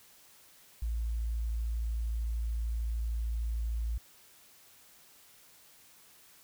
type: tone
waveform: sine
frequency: 56.6 Hz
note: A1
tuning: 50 cents sharp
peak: -30 dBFS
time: 0.82-3.98 s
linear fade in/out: 5 ms
effects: white hiss -59 dBFS RMS until 6.43 s